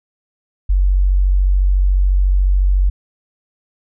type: tone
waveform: sine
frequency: 47.01 Hz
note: F#1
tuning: 28 cents sharp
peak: -10 dBFS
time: 0.69-2.9 s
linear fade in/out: 10 ms
effects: none